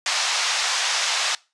white band-pass noise, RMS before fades -23 dBFS, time 0.06-1.35 s, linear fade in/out 2 ms, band 690 to 6300 Hz, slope 24 dB/octave, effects noise-tail reverb RT60 0.3 s tail -23 dB re dry + resampled to 24000 Hz

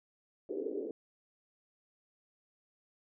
white band-pass noise, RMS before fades -38 dBFS, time 0.49-0.91 s, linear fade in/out 2 ms, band 290 to 460 Hz, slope 48 dB/octave, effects none

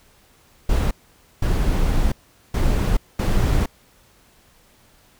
brown noise bursts at uneven times, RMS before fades -18 dBFS, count 4, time 0.69-0.91 / 1.42-2.12 / 2.54-2.97 / 3.19-3.66 s, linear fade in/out 5 ms, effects pink hiss -55 dBFS RMS until 5.19 s

